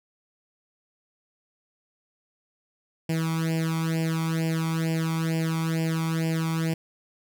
sawtooth tone with flanger, 162.4 Hz, E3, 26 cents flat, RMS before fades -26 dBFS, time 3.09-6.74 s, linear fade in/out 5 ms, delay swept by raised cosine 0.39 to 0.89 ms, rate 2.2 Hz, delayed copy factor +1, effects none

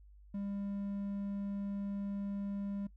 triangle tone, 200 Hz, G3, 35 cents sharp, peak -34 dBFS, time 0.34-2.87 s, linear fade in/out 5 ms, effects noise-tail reverb RT60 0.1 s tail -19 dB re dry + added 50 Hz sine -55 dBFS peak until 2.96 s

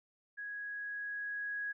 sine tone with level ramp, 1661.2 Hz, G#6, in tune, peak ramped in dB -40 to -35 dBFS, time 0.37-1.73 s, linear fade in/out 20 ms, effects none

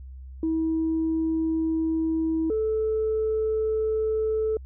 sine tone pair in turn, 322 / 437 Hz, E4 / A4, -41 / -12 cents, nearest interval perfect fourth, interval 529 cents, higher second, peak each -21 dBFS, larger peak neither, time 0.43-2.5 / 2.5-4.57 s, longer neither, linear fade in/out 2 ms, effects tanh soft clip ceiling -18 dBFS + added 65 Hz sine -38 dBFS peak until 4.65 s

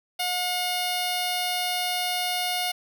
10% pulse tone with notch filter, 720 Hz, F#5, 47 cents flat, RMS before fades -27 dBFS, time 0.19-2.72 s, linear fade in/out 10 ms, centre 1600 Hz, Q 1.7, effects none

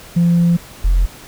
sine tone pair in turn, 171.7 / 43.52 Hz, F3 / F1, -29 / -5 cents, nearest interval 2 octaves, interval 2376 cents, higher first, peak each -8 dBFS, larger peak neither, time 0.16-0.57 / 0.84-1.06 s, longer first, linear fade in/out 10 ms, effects tanh soft clip ceiling -7 dBFS + pink hiss -38 dBFS RMS until 1.27 s

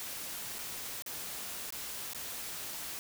white noise with dropouts, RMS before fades -41 dBFS, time 0-2.99 s, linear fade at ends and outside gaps 0 ms, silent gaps 0.585-0.589 / 1.022-1.062 / 1.705-1.724 / 2.133-2.148 s, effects none

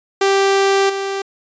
sawtooth tone with level steps, 392 Hz, G4, in tune, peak -8 / -16 dBFS, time 0.21-1.22 s, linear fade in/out 5 ms, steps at 0.89 s, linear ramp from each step 10 ms, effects resampled to 16000 Hz

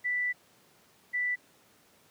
sine tone pair in turn, 1975.5 / 1975.5 Hz, B6 / B6, 0 / 0 cents, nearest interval unison, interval 0 cents, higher neither, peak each -27 / -27 dBFS, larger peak neither, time 0.04-0.33 / 1.13-1.36 s, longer first, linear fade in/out 20 ms, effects pink hiss -62 dBFS RMS until 2.1 s + high-pass 150 Hz 12 dB/octave

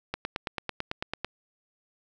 click train, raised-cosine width 0.3 ms, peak -14 dBFS, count 11, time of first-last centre 0.14-1.246 s, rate 9.04 Hz, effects none

